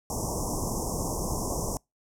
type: band-stop noise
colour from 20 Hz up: pink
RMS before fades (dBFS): -30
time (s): 0.1-1.77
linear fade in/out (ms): 0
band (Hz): 1100 to 5400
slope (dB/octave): 96
effects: noise-tail reverb RT60 0.2 s tail -26 dB re dry + low-pass 11000 Hz 12 dB/octave